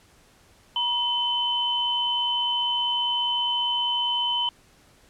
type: tone pair together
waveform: sine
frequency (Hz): 959 / 3045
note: A#5 / F#7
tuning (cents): +49 / +49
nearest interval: octave + minor sixth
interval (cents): 2000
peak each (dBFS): -28 / -23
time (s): 0.76-4.49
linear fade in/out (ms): 2
effects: pink hiss -57 dBFS RMS until 5.09 s + low-pass 11000 Hz 12 dB/octave